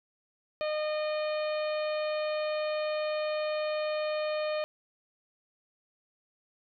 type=harmonic tone; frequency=611 Hz; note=D#5; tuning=32 cents flat; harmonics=1 / 2 / 3 / 4 / 5 / 6 / 7; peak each=-29 / -40 / -44 / -42 / -47 / -50 / -46 dBFS; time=0.61-4.64 s; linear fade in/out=0 ms; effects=none